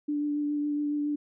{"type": "tone with vibrato", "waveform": "sine", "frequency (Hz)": 293.7, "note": "D4", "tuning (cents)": 0, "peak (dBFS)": -26, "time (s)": [0.08, 1.16], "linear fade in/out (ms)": 10, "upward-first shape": "triangle", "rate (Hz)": 7.2, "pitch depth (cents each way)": 16, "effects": []}